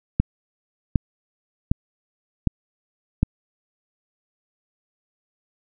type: click train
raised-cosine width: 5 ms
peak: -4 dBFS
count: 5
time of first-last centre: 0.2-3.23 s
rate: 1.32 Hz
effects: none